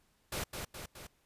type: noise with echo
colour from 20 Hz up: pink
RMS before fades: -37 dBFS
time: 0.32-0.44 s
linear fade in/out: 5 ms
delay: 210 ms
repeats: 3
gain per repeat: -4 dB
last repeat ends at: 1.07 s
effects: pink hiss -72 dBFS RMS until 1.25 s + resampled to 32000 Hz